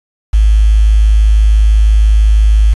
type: tone with quantisation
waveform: sine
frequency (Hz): 53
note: G#1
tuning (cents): +36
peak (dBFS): -4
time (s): 0.33-2.74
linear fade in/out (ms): 10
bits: 5
effects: resampled to 24000 Hz